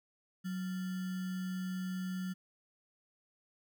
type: tone with sample-and-hold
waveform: sine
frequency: 185 Hz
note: F#3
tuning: in tune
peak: -35 dBFS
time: 0.44-2.34 s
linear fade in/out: 20 ms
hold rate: 1575 Hz
effects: none